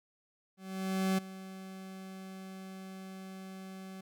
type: tone with ADSR envelope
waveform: 40% pulse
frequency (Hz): 190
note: F#3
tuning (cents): +46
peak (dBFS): -26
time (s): 0.57-4.01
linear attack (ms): 610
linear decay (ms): 11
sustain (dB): -17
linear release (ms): 6
effects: none